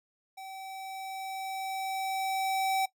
square tone with level ramp, 768 Hz, G5, 36 cents flat, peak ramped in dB -42 to -26 dBFS, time 0.37-2.86 s, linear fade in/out 10 ms, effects noise-tail reverb RT60 0.1 s tail -18 dB re dry

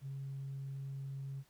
sine tone, 136.6 Hz, C#3, 25 cents flat, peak -39 dBFS, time 0.01-1.44 s, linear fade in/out 50 ms, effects tanh soft clip ceiling -36 dBFS + pink hiss -69 dBFS RMS until 1.49 s

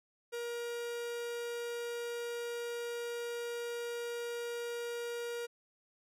45% pulse tone, 474 Hz, A#4, 29 cents sharp, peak -37 dBFS, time 0.32-5.47 s, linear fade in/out 20 ms, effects resampled to 32000 Hz

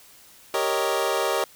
25% pulse chord, Eb dominant seventh, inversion first, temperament equal, 392 / 466.2 / 554.4 / 622.3 Hz, G4 / Bb4 / Db5 / Eb5, 0 / 0 / 0 / 0 cents, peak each -24 dBFS, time 0.54-1.44 s, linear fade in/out 2 ms, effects white hiss -51 dBFS RMS until 1.55 s

